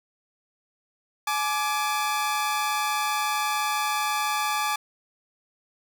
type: tone pair together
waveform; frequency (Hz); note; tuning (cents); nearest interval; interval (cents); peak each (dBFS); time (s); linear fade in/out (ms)
sawtooth; 846 / 1175.2; G#5 / D6; +32 / +1; tritone; 569; -23; 1.27-4.76; 5
effects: none